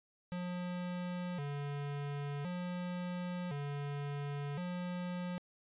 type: tone with vibrato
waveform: square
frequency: 160 Hz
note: D#3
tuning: 49 cents sharp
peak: -38 dBFS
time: 0.32-5.38 s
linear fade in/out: 0 ms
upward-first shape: square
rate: 0.47 Hz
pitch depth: 190 cents each way
effects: resampled to 8000 Hz